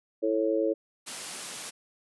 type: harmonic tone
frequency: 109.9 Hz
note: A2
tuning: 2 cents flat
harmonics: 3 / 4 / 5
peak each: -28 / -28 / -28 dBFS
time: 0.22-0.74 s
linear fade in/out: 20 ms
type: high-pass noise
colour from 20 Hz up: white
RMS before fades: -37 dBFS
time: 1.06-1.71 s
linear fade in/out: 20 ms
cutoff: 140 Hz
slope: 24 dB/octave
effects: resampled to 24000 Hz